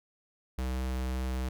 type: tone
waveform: square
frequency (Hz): 64.1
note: C2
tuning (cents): -35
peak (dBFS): -31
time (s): 0.58-1.49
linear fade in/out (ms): 5
effects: none